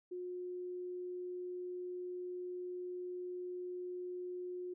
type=tone; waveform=sine; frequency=360 Hz; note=F#4; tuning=47 cents flat; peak=-40 dBFS; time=0.11-4.74 s; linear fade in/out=10 ms; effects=none